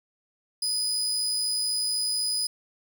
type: tone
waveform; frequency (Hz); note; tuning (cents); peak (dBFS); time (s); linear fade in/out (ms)
30% pulse; 4978; D#8; 0; -22; 0.62-2.47; 5
effects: none